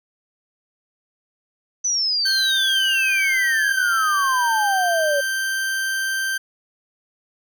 sine exponential sweep, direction down, 6070 to 554.4 Hz, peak -18 dBFS, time 1.84-5.21 s, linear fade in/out 10 ms
40% pulse tone, 1566 Hz, G6, 2 cents flat, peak -20 dBFS, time 2.25-6.38 s, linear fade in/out 10 ms
effects none

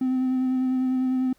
triangle tone with vibrato, 257.7 Hz, C4, 26 cents flat, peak -18 dBFS, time 0.01-1.33 s, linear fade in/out 5 ms, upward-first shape sine, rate 10 Hz, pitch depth 16 cents each way, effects tanh soft clip ceiling -15 dBFS + pink hiss -63 dBFS RMS until 1.38 s

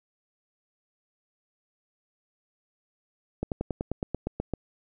slowing click train, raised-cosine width 2 ms, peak -15 dBFS, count 11, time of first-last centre 3.43-4.537 s, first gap 88 ms, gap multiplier 1.05, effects none

